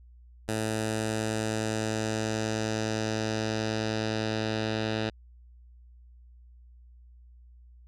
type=tone with low-pass filter sweep; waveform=10% pulse; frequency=109.6 Hz; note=A2; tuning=6 cents flat; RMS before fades=-30 dBFS; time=0.48-5.1 s; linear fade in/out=10 ms; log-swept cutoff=9800 to 4000 Hz; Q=1.9; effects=added 60 Hz sine -50 dBFS peak until 7.87 s